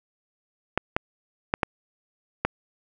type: clicks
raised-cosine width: 0.5 ms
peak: -6 dBFS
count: 5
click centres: 0.776 / 0.965 / 1.539 / 1.632 / 2.45 s
effects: none